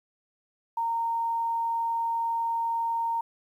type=tone; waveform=sine; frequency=922 Hz; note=A#5; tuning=19 cents flat; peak=-25 dBFS; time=0.77-3.21 s; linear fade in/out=5 ms; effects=10-bit